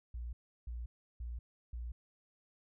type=tone bursts; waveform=sine; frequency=59.2 Hz; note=A#1; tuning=27 cents sharp; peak=-39 dBFS; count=4; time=0.14-1.92 s; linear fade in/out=5 ms; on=190 ms; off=340 ms; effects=none